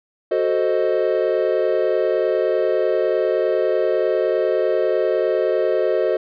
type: chord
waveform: triangle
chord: F# diminished seventh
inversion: none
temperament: equal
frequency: 370 / 440 / 523.3 / 622.3 Hz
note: F#4 / A4 / C5 / Eb5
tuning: 0 / 0 / 0 / 0 cents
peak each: -20 dBFS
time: 0.31-6.17 s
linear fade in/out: 5 ms
effects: resampled to 11025 Hz